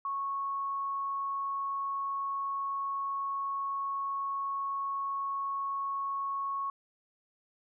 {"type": "tone", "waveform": "sine", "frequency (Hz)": 1103, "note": "C#6", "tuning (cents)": -9, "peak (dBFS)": -31, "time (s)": [0.05, 6.7], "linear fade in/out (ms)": 2, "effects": []}